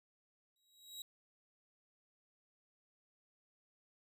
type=tone with exponential growth; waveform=sawtooth; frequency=3839 Hz; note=B7; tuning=50 cents flat; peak=-40 dBFS; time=0.56-1.02 s; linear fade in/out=2 ms; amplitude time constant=100 ms; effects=none